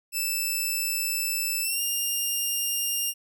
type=tone with pitch glide; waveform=5% pulse; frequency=2637 to 2810 Hz; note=E7 to F7; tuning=0 to +10 cents; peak=-17 dBFS; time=0.12-3.14 s; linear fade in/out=50 ms; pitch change=+110 cents; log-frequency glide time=1.62-1.81 s; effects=none